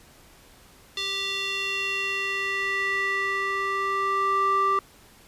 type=tone with band-pass filter sweep; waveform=square; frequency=392 Hz; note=G4; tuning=in tune; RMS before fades=-26 dBFS; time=0.97-4.79 s; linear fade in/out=2 ms; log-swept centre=3700 to 1100 Hz; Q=3.4; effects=pink hiss -53 dBFS RMS until 5.27 s + resampled to 32000 Hz